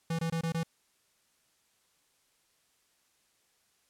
square tone bursts, 164.81 Hz, E3, in tune, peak -30 dBFS, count 5, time 0.1-0.633 s, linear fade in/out 5 ms, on 89 ms, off 22 ms, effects white hiss -71 dBFS RMS until 3.89 s + low-pass 11000 Hz 12 dB/octave

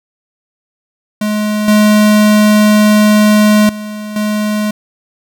square tone with level steps, 211.2 Hz, G#3, 29 cents sharp, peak -13 / -6 / -22 / -13 dBFS, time 1.21-4.71 s, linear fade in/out 5 ms, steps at 1.68 / 3.69 / 4.16 s, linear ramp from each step 2 ms, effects none

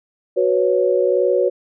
sine chord, F# suspended fourth, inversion none, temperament just, 370 / 493.3 / 555 Hz, F#4 / B4 / C#5, 0 / -2 / +2 cents, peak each -18 dBFS, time 0.36-1.5 s, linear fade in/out 20 ms, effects none

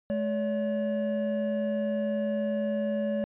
triangle tone pair together, 213.5 / 569.6 Hz, G#3 / C#5, +48 / +47 cents, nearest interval octave + perfect fourth, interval 1699 cents, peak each -27 dBFS, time 0.1-3.24 s, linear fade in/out 0 ms, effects resampled to 8000 Hz

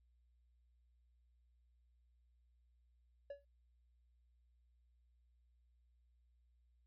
triangle tone with exponential decay, 566 Hz, C#5, 36 cents sharp, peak -40 dBFS, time 3.3-3.45 s, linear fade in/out 5 ms, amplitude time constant 31 ms, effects added 60 Hz sine -70 dBFS peak until 6.86 s + resampled to 11025 Hz

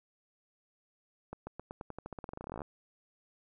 accelerating click train, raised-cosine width 1 ms, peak -27 dBFS, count 25, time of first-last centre 1.33-2.618 s, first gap 140 ms, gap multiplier 0.9, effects none

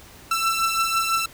sawtooth beating tone pair, 1334 / 1340 Hz, E6 / E6, +20 / +28 cents, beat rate 6 Hz, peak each -18 / -22 dBFS, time 0.31-1.26 s, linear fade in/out 5 ms, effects pink hiss -46 dBFS RMS until 1.33 s

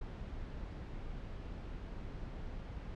brown noise, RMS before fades -44 dBFS, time 0.01-2.95 s, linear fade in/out 5 ms, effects low-pass 4000 Hz 12 dB/octave

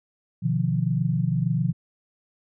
sine tone cluster, 125.4 / 152.1 / 174 Hz, B2 / D#3 / F3, +27 / -39 / -6 cents, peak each -25 dBFS, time 0.42-1.73 s, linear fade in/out 20 ms, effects none

